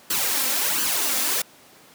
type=noise with flanger; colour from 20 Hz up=white; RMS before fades=-23 dBFS; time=0.1-1.42 s; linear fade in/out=5 ms; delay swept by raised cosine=0.66 to 3.86 ms; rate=1.4 Hz; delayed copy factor=+0.7; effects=pink hiss -50 dBFS RMS until 1.94 s + high-pass 200 Hz 12 dB/octave